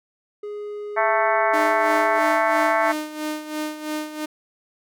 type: tone with pitch glide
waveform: triangle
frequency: 415.3 to 412.9 Hz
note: G#4 to G#4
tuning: 0 to -10 cents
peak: -27 dBFS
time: 0.43-2.19 s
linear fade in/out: 5 ms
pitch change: -10 cents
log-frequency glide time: 1.19-1.47 s
type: harmonic tone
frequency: 221.1 Hz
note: A3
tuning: 9 cents sharp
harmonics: 3 / 4 / 5 / 6 / 7 / 8 / 9 / 10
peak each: -21 / -23 / -25 / -27 / -28 / -29 / -30 / -31 dBFS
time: 0.96-2.93 s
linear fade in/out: 20 ms
type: tone with tremolo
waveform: sawtooth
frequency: 305.5 Hz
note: D#4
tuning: 32 cents flat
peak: -20 dBFS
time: 1.53-4.26 s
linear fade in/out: 10 ms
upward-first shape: sine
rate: 3 Hz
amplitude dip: 70%
effects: none